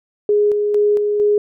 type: tone with tremolo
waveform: sine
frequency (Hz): 415.3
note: G#4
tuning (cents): 0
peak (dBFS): -11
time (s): 0.29-1.38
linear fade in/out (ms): 2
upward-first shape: square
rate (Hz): 2.2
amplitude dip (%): 35
effects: none